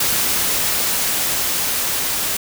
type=noise with level ramp; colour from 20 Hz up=white; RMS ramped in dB=-18 to -21 dBFS; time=0-2.37 s; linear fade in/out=5 ms; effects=none